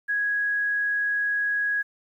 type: tone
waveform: sine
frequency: 1661.2 Hz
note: G#6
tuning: in tune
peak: -22 dBFS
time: 0.08-1.83 s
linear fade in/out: 20 ms
effects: 10-bit